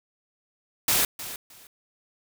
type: noise with echo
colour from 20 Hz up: white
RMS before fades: -22 dBFS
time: 0.88-1.05 s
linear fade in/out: 2 ms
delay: 310 ms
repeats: 2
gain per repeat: -14 dB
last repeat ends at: 1.67 s
effects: none